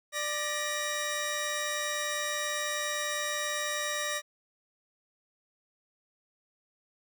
15% pulse tone pair together, 593 / 1899 Hz, D5 / A#6, +17 / +32 cents, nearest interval octave + minor sixth, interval 2015 cents, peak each -27 dBFS, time 0.12-4.22 s, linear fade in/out 50 ms, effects none

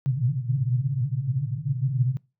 white band-pass noise, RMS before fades -25 dBFS, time 0.06-2.17 s, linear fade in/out 0 ms, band 120 to 140 Hz, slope 96 dB/octave, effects noise-tail reverb RT60 0.3 s tail -25 dB re dry

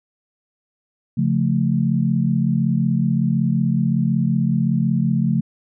sine chord, Db augmented, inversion none, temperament equal, 138.59 / 174.61 / 220 Hz, Db3 / F3 / A3, 0 / 0 / 0 cents, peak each -20 dBFS, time 1.17-5.41 s, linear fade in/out 10 ms, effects none

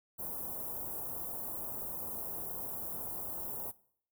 white band-stop noise, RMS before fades -40 dBFS, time 0.18-3.72 s, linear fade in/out 20 ms, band 950 to 12000 Hz, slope 24 dB/octave, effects noise-tail reverb RT60 0.6 s tail -20 dB re dry

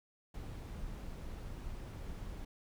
brown noise, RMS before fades -44 dBFS, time 0.34-2.45 s, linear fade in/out 5 ms, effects none

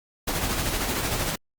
pink noise with tremolo, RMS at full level -25 dBFS, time 0.27-1.36 s, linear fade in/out 10 ms, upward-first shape sine, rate 13 Hz, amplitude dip 40%, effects Opus 48 kbps

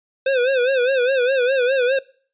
square tone with vibrato, 514 Hz, C5, 31 cents flat, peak -16 dBFS, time 0.26-1.99 s, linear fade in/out 5 ms, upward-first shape sine, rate 4.9 Hz, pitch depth 110 cents each way, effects noise-tail reverb RT60 0.5 s tail -24 dB re dry + resampled to 8000 Hz

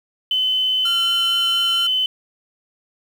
sine tone, 3039 Hz, F#7, 46 cents sharp, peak -16 dBFS, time 0.31-2.06 s, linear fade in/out 2 ms
sawtooth tone with vibrato, 1377 Hz, F6, 25 cents flat, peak -22 dBFS, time 0.85-1.87 s, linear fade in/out 5 ms, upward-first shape triangle, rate 4.3 Hz, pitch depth 12 cents each way
effects 7-bit

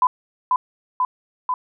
sine tone with echo, 1006 Hz, B5, 32 cents sharp, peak -12 dBFS, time 0.02-0.07 s, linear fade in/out 2 ms, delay 490 ms, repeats 3, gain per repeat -2 dB, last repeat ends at 1.54 s, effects none

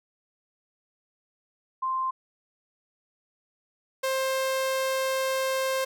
sine / sawtooth tone pair in turn, 1046 / 528.5 Hz, C6 / C5, -1 / +17 cents, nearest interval octave, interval 1182 cents, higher first, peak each -25 / -21 dBFS, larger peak second, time 1.82-2.11 / 4.03-5.85 s, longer second, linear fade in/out 10 ms, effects none

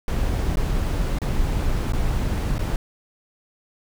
brown noise with dropouts, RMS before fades -22 dBFS, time 0.08-2.76 s, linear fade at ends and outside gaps 1 ms, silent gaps 0.557-0.571 / 1.187-1.217 / 1.922-1.934 / 2.582-2.592 s, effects none

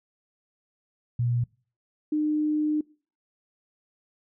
sine tone pair in turn, 120.4 / 303.4 Hz, B2 / D#4, -44 / -44 cents, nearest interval octave + major third, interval 1600 cents, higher second, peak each -22 dBFS, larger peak neither, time 1.19-1.44 / 2.12-2.81 s, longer second, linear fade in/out 5 ms, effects noise-tail reverb RT60 0.4 s tail -24 dB re dry

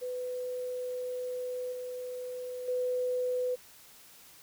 sine tone with level steps, 500 Hz, B4, 21 cents sharp, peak -33 / -36 / -28 dBFS, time 0.01-3.56 s, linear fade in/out 20 ms, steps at 1.72 / 2.68 s, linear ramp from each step 5 ms, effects white hiss -55 dBFS RMS until 4.42 s

